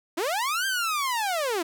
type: linear two-way sweep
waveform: sawtooth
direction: up then down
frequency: 295.6 to 1600 to 312.6 Hz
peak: -21 dBFS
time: 0.17-1.63 s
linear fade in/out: 10 ms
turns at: 0.66 s
effects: none